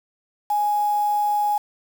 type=tone with quantisation; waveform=sine; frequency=831 Hz; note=G#5; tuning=1 cent sharp; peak=-18 dBFS; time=0.5-1.58 s; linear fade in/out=5 ms; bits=6; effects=none